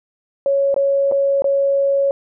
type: tone with dropouts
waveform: sine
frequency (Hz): 554.4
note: C#5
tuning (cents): 0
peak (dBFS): -13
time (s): 0.46-2.11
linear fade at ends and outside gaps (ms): 1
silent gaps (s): 0.743-0.763 / 1.114-1.121 / 1.421-1.443
effects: none